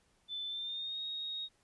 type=tone with pitch glide; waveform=sine; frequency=3520 to 3751 Hz; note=A7 to A#7; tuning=0 to +10 cents; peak=-37 dBFS; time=0.28-1.49 s; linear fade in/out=50 ms; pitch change=+110 cents; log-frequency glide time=0.47-1 s; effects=pink hiss -72 dBFS RMS until 1.63 s + resampled to 24000 Hz